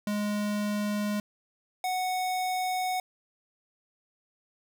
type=tone pair in turn; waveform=square; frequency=207.7 / 738.9 Hz; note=G#3 / F#5; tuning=0 / -3 cents; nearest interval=octave + minor seventh; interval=2197 cents; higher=second; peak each=-28 / -28 dBFS; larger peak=neither; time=0.07-1.2 / 1.84-3 s; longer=second; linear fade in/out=2 ms; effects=none